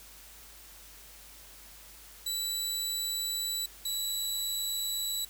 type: tone pair in turn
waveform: 20% pulse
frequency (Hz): 3950 / 3934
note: B7 / B7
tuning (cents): 0 / -7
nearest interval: unison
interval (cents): 7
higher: first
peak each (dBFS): -25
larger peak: neither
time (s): 2.26-3.66 / 3.85-5.25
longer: neither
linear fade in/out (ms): 5
effects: added 50 Hz sine -57 dBFS peak until 5.29 s + white hiss -52 dBFS RMS until 5.29 s